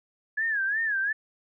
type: tone with vibrato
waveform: sine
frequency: 1687 Hz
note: G#6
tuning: 27 cents sharp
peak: -24 dBFS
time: 0.37-1.13 s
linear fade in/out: 10 ms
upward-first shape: sine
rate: 2.8 Hz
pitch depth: 140 cents each way
effects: none

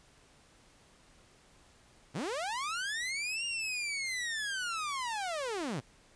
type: linear two-way sweep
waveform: sawtooth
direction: up then down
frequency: 106.1 to 2824 to 106.1 Hz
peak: -30 dBFS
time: 2.14-5.81 s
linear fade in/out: 20 ms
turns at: 3.45 s
effects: pink hiss -62 dBFS RMS until 6.15 s + resampled to 22050 Hz

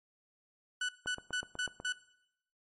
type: tone bursts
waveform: 30% pulse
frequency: 1487 Hz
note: F#6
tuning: 8 cents sharp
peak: -29 dBFS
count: 5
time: 0.81-1.925 s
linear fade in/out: 5 ms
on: 79 ms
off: 180 ms
type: click train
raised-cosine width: 1 ms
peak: -29 dBFS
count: 7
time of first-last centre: 1.06-1.801 s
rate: 8.1 Hz
effects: noise-tail reverb RT60 0.8 s tail -19 dB re dry + MP3 48 kbps

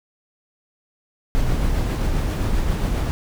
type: noise with tremolo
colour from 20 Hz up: brown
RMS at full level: -19 dBFS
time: 1.35-3.11 s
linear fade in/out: 0 ms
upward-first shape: triangle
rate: 7.5 Hz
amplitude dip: 30%
effects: none

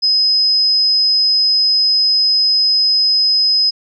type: tone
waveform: sine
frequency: 5060 Hz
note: D#8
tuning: 28 cents sharp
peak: -10 dBFS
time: 0.02-3.71 s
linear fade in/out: 20 ms
effects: none

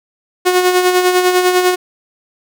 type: tone with tremolo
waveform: sawtooth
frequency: 363.4 Hz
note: F#4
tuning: 31 cents flat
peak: -4 dBFS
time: 0.45-1.76 s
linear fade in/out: 20 ms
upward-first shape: sine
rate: 10 Hz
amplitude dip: 50%
effects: none

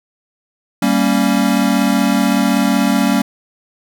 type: chord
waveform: square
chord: G diminished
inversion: none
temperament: equal with one note detuned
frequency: 196 / 232 / 277.2 Hz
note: G3 / Bb3 / Db4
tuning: 0 / -8 / 0 cents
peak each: -17 dBFS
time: 0.82-3.22 s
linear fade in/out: 5 ms
effects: none

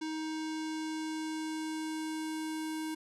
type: tone with low-pass filter sweep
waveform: square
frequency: 314.4 Hz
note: D#4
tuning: 18 cents sharp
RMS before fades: -37 dBFS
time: 0.01-2.95 s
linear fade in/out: 10 ms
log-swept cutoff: 6100 to 11000 Hz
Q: 1.4
effects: none

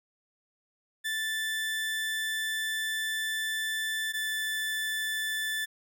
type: tone pair in turn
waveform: 30% pulse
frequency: 1760 / 1753.4 Hz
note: A6 / A6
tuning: 0 / -7 cents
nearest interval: unison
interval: 7 cents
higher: first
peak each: -27 dBFS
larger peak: neither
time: 1.04-4.13 / 4.13-5.66 s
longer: first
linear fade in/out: 20 ms
effects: none

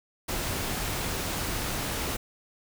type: noise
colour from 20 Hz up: pink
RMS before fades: -31 dBFS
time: 0.28-2.17 s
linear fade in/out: 10 ms
effects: none

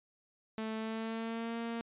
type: tone with pitch glide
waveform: sawtooth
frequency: 220 to 231.5 Hz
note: A3 to A#3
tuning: 0 to -12 cents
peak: -32 dBFS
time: 0.58-1.81 s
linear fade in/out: 0 ms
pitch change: +88 cents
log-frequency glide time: 0.77-1.58 s
effects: resampled to 8000 Hz

